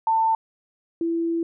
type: tone pair in turn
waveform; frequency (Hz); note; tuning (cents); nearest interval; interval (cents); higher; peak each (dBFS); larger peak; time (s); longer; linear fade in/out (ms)
sine; 894 / 333.7; A5 / E4; +27 / +21; octave + perfect fourth; 1706; first; -17 / -21; first; 0.07-0.35 / 1.01-1.43; second; 2
effects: none